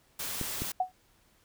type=noise; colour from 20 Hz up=white; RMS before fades=-36 dBFS; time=0.19-0.72 s; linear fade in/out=5 ms
type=clicks; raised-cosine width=3 ms; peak=-21 dBFS; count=2; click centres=0.413 / 0.62 s
type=tone with exponential decay; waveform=sine; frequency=740 Hz; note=F#5; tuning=in tune; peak=-21 dBFS; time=0.8-0.92 s; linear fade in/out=5 ms; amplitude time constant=24 ms
effects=pink hiss -66 dBFS RMS until 1.44 s